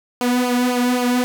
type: tone with flanger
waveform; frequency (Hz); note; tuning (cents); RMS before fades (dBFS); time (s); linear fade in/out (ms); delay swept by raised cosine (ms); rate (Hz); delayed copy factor
sawtooth; 247.1; B3; +1; -18; 0.21-1.24; 0; 0.52 to 2.52; 3.8; -0.7
effects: none